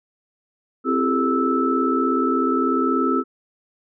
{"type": "tone cluster", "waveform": "sine", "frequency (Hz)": [261.5, 338.2, 397.6, 438, 1313], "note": ["C4", "E4", "G4", "A4", "E6"], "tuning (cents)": [-1, 44, 25, -8, -7], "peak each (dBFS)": [-21, -25, -25, -28, -22], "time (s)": [0.84, 3.24], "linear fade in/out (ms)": 50, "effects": []}